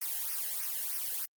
blue noise with flanger, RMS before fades -35 dBFS, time 0.01-1.26 s, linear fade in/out 10 ms, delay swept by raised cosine 0.25 to 0.87 ms, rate 3.2 Hz, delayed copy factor -1, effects Opus 32 kbps

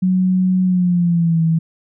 sine tone with pitch glide, 185 to 162.92 Hz, F#3 to E3, 0 to -20 cents, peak -12 dBFS, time 0.02-1.59 s, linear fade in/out 10 ms, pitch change -220 cents, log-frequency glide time 0.64-1.42 s, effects none

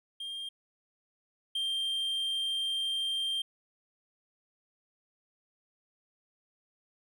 triangle tone pair in turn, 3202 / 3173 Hz, G7 / G7, +36 / +20 cents, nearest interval unison, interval 16 cents, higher first, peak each -35 / -28 dBFS, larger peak second, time 0.2-0.49 / 1.55-3.42 s, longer second, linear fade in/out 5 ms, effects none

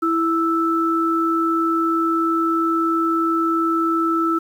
sine tone pair together, 329.6 / 1318.5 Hz, E4 / E6, 0 / 0 cents, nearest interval 2 octaves, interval 2400 cents, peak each -19 dBFS, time 0.02-4.39 s, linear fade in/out 10 ms, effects 8-bit

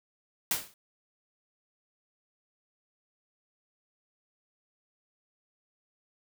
white noise with exponential decay, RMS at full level -25 dBFS, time 0.51-0.74 s, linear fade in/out 1 ms, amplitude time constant 50 ms, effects none

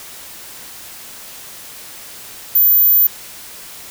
sine tone, 14260 Hz, A9, 22 cents sharp, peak -8 dBFS, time 2.55-3.07 s, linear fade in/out 5 ms, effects white hiss -35 dBFS RMS until 3.9 s

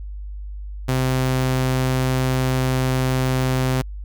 sawtooth tone, 129.5 Hz, C3, 17 cents flat, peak -14 dBFS, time 0.88-3.82 s, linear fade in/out 10 ms, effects added 50 Hz sine -29 dBFS peak until 4.04 s

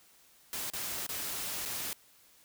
white noise with dropouts, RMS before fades -37 dBFS, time 0.53-1.93 s, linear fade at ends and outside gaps 1 ms, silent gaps 0.701-0.735 / 1.066-1.091 / 1.653-1.657 s, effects white hiss -62 dBFS RMS until 2.44 s

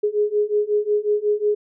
sine beating tone pair, 414.9 / 420.4 Hz, G#4 / G#4, -2 / +21 cents, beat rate 5.5 Hz, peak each -21 / -20 dBFS, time 0.03-1.55 s, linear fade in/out 10 ms, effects none

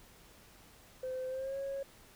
sine tone with pitch glide, 515 to 548.8 Hz, C5 to C#5, -28 to -17 cents, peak -34 dBFS, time 1.03-1.83 s, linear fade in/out 5 ms, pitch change +111 cents, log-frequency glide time 1.28-1.57 s, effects tanh soft clip ceiling -33 dBFS + pink hiss -59 dBFS RMS until 2.15 s

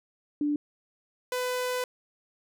sine / sawtooth tone pair in turn, 293.7 / 500.7 Hz, D4 / B4, 0 / +24 cents, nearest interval major sixth, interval 924 cents, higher second, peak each -24 / -24 dBFS, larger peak neither, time 0.41-0.56 / 1.32-1.84 s, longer second, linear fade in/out 2 ms, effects none

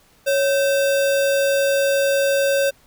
sine tone with sample-and-hold, 554.4 Hz, C#5, in tune, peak -15 dBFS, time 0.26-2.71 s, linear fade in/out 20 ms, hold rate 2100 Hz, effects pink hiss -55 dBFS RMS until 2.86 s

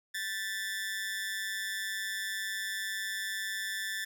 sawtooth tone with amplitude modulation, 1760 Hz, A6, in tune, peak -27 dBFS, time 0.14-4.05 s, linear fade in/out 10 ms, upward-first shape sine, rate 198 Hz, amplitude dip 70%, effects none

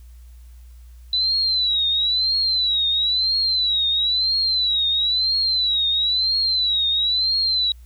sine tone with vibrato, 3968 Hz, B7, 7 cents sharp, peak -17 dBFS, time 1.13-7.72 s, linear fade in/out 2 ms, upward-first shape triangle, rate 1 Hz, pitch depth 140 cents each way, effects added 60 Hz sine -40 dBFS peak until 7.85 s + white hiss -60 dBFS RMS until 7.85 s

